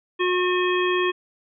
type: harmonic tone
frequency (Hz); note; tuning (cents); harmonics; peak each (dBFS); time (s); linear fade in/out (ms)
361.7; F#4; -39; 1 / 3 / 5 / 7 / 9; -21 / -26 / -28 / -29 / -31; 0.19-1.12; 20
effects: none